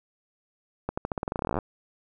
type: accelerating click train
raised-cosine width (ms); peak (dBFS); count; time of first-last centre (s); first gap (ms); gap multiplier
1; -14; 21; 0.89-1.588; 85; 0.89
effects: none